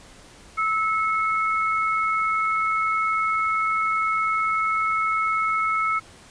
sine tone pair together, 1304.1 / 2185 Hz, E6 / C#7, -19 / -26 cents, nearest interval major sixth, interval 893 cents, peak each -21 / -26 dBFS, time 0.57-6 s, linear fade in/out 20 ms, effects pink hiss -48 dBFS RMS until 6.3 s + resampled to 22050 Hz

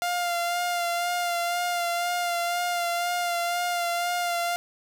sawtooth tone with vibrato, 698.5 Hz, F5, in tune, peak -21 dBFS, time 0.02-4.56 s, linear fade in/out 0 ms, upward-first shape sine, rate 2 Hz, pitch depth 24 cents each way, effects none

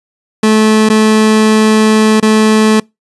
30% pulse tone with dropouts, 217 Hz, A3, 24 cents flat, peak -3 dBFS, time 0.43-2.8 s, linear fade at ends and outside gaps 5 ms, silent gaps 0.89-0.899 / 2.201-2.226 s, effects noise-tail reverb RT60 0.2 s tail -26 dB re dry + resampled to 24000 Hz

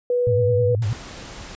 sine tone, 490 Hz, B4, 14 cents flat, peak -17 dBFS, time 0.1-0.75 s, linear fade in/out 2 ms
sine tone with vibrato, 109.4 Hz, A2, 9 cents flat, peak -19 dBFS, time 0.27-0.93 s, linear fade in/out 0 ms, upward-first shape triangle, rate 9.6 Hz, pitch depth 190 cents each way
pink noise, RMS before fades -37 dBFS, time 0.82-1.55 s, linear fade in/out 0 ms
effects resampled to 16000 Hz

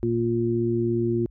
harmonic tone, 116.8 Hz, A#2, 4 cents sharp, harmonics 1 / 2 / 3, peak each -27 / -27 / -23 dBFS, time 0.03-1.26 s, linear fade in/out 0 ms, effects added 50 Hz sine -46 dBFS peak until 1.3 s

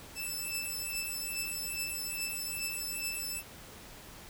10% pulse beating tone pair, 2637 / 2639.4 Hz, E7 / E7, 0 / +2 cents, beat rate 2.4 Hz, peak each -28 / -30 dBFS, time 0.15-3.43 s, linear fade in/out 50 ms, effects pink hiss -50 dBFS RMS until 4.29 s

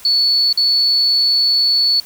sine tone with dropouts, 4435 Hz, C#8, in tune, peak -11 dBFS, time 0.05-2 s, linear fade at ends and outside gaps 2 ms, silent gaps 0.528-0.574 s, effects white hiss -40 dBFS RMS until 2.05 s

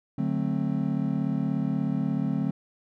triangle chord, D dominant seventh, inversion none, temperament just, 146.83 / 183.54 / 220.2 / 264.3 Hz, D3 / F#3 / A3 / C4, 0 / -14 / +2 / +18 cents, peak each -28 / -28 / -28 / -28 dBFS, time 0.18-2.51 s, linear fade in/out 5 ms, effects none

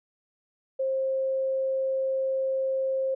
sine tone, 531 Hz, C5, 25 cents sharp, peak -24 dBFS, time 0.79-3.15 s, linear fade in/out 10 ms, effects none

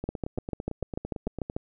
two click trains, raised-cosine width 2 ms, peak -20 / -16 dBFS, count 14 / 11, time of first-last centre 0.04-1.499 / 0.09-1.565 s, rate 8.91 / 6.78 Hz, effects none

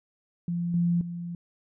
sine tone with level steps, 172.5 Hz, F3, 21 cents flat, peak -26 / -21 / -32 dBFS, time 0.48-1.35 s, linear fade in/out 2 ms, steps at 0.74 / 1.01 s, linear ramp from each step 2 ms, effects none

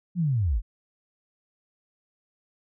sine linear sweep, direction down, 185 to 38.26 Hz, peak -21 dBFS, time 0.15-0.62 s, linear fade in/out 50 ms, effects none

